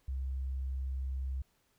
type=tone; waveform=sine; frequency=66 Hz; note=C2; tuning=16 cents sharp; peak=-33 dBFS; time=0.08-1.42 s; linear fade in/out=5 ms; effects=pink hiss -73 dBFS RMS until 1.78 s